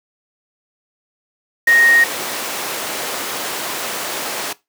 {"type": "tone in noise", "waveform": "sine", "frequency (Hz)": 1864.7, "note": "A#6", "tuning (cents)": 0, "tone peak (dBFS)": -9, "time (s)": [1.67, 2.04], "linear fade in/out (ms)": 5, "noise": "pink", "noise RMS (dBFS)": -22, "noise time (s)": [1.67, 4.53], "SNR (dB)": 10, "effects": ["noise-tail reverb RT60 0.2 s tail -19 dB re dry", "high-pass 400 Hz 12 dB/octave"]}